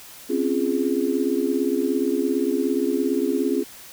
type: chord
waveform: sine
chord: Db major seventh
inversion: third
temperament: just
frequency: 259.9 / 277.2 / 346.5 / 415.8 Hz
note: C4 / Db4 / F4 / Ab4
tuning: -11 / 0 / -14 / +2 cents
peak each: -25 dBFS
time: 0.29-3.64 s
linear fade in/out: 20 ms
effects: white hiss -43 dBFS RMS until 3.92 s